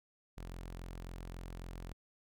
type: tone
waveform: sawtooth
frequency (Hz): 43.65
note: F1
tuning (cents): 0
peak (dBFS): -40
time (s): 0.37-1.93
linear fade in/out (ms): 10
effects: none